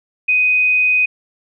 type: tone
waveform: sine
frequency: 2500 Hz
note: D#7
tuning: 8 cents sharp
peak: -11 dBFS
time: 0.28-1.06 s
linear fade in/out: 10 ms
effects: none